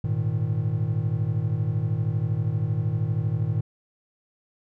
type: chord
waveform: triangle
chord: Ab suspended second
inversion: none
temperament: equal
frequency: 103.83 / 116.54 / 155.56 Hz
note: Ab2 / Bb2 / Eb3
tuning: 0 / 0 / 0 cents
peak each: -25 / -24 / -26 dBFS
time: 0.04-3.61 s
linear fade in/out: 5 ms
effects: none